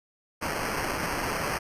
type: noise with sample-and-hold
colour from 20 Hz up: white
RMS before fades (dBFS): -30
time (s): 0.41-1.59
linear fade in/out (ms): 20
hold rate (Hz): 3675
effects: resampled to 32000 Hz